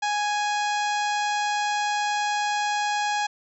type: harmonic tone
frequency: 830.6 Hz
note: G#5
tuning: in tune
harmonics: 1 / 2 / 3 / 4 / 5 / 6 / 7 / 8 / 9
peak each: -24 / -30 / -34 / -36 / -38 / -40 / -41 / -42 / -43 dBFS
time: 0.02-3.27 s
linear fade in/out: 10 ms
effects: none